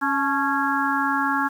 harmonic tone with a mistuned harmonic, 275.7 Hz, C#4, 9 cents flat, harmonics 1 / 3 / 4 / 5 / 6, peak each -26 / -26 / -26 / -26 / -26 dBFS, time 0.01-1.49 s, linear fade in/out 20 ms, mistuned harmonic 3, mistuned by +66 cents, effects 8-bit

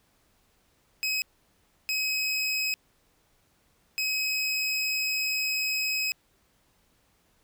25% pulse tone bursts at uneven times, 2543 Hz, D#7, 37 cents sharp, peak -22 dBFS, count 3, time 1.03-1.22 / 1.89-2.74 / 3.98-6.12 s, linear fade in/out 0 ms, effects pink hiss -67 dBFS RMS until 7.43 s

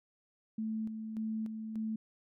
sine tone with tremolo, 219.6 Hz, A3, 3 cents flat, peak -33 dBFS, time 0.58-1.96 s, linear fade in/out 5 ms, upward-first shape square, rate 1.7 Hz, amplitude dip 45%, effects none

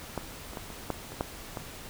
clicks, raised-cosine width 1 ms, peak -17 / -29 / -23 / -28 / -15 / -27 / -14 / -20 dBFS, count 8, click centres 0.177 / 0.534 / 0.572 / 0.703 / 0.903 / 1.12 / 1.209 / 1.572 s, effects pink hiss -44 dBFS RMS until 1.89 s

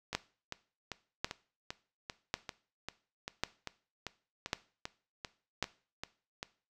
two click trains, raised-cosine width 0.2 ms, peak -13 / -21 dBFS, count 6 / 17, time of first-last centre 0.15-5.626 / 0.13-6.429 s, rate 0.913 / 2.54 Hz, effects noise-tail reverb RT60 0.4 s tail -18 dB re dry

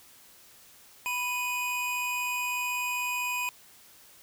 square tone pair together, 987.8 / 2489 Hz, B5 / D#7, 0 / 0 cents, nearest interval octave + major third, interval 1600 cents, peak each -34 / -31 dBFS, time 1.06-3.49 s, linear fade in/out 0 ms, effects white hiss -55 dBFS RMS until 4.22 s

